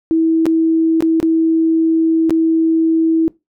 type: tone with dropouts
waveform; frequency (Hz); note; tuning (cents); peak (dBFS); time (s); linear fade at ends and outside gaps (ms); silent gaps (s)
sine; 324.6; E4; -27; -10; 0.11-3.28; 0; 0.456-0.465 / 1.006-1.024 / 1.201-1.228 / 2.296-2.306
effects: noise-tail reverb RT60 0.2 s tail -21 dB re dry